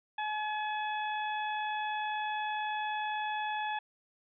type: harmonic tone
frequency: 851 Hz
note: G#5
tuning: 42 cents sharp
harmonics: 1 / 2 / 3 / 4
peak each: -33 / -39 / -43 / -45 dBFS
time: 0.18-3.79 s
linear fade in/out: 5 ms
effects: none